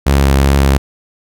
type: tone with vibrato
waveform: sawtooth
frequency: 68.8 Hz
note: C#2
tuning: 12 cents flat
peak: -4 dBFS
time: 0.06-0.78 s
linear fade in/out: 10 ms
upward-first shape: triangle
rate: 2.6 Hz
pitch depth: 23 cents each way
effects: none